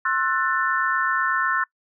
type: chord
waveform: sine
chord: F# half-diminished seventh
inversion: second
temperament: just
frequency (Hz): 1065.6 / 1332 / 1480 / 1776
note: C6 / E6 / F#6 / A6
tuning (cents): +31 / +18 / 0 / +16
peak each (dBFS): -25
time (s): 0.05-1.64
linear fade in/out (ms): 5
effects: noise-tail reverb RT60 0.1 s tail -24 dB re dry